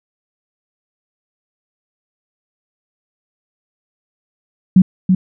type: tone with echo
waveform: sine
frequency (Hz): 185.8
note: F#3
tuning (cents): +7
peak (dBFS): -3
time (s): 4.76-4.82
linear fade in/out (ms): 5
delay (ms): 330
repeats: 1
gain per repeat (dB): -5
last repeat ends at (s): 5.15
effects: none